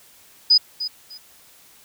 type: tone with echo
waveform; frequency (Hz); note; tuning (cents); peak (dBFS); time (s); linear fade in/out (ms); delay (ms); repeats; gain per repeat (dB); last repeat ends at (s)
sine; 4978; D#8; 0; -10; 0.5-0.58; 10; 300; 2; -13; 1.18
effects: white hiss -51 dBFS RMS until 1.84 s